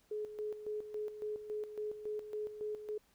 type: tone with tremolo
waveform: sine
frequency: 424 Hz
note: G#4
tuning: 36 cents sharp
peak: -36 dBFS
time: 0.11-2.98 s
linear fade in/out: 5 ms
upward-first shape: square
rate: 3.6 Hz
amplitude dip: 65%
effects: pink hiss -71 dBFS RMS until 3.14 s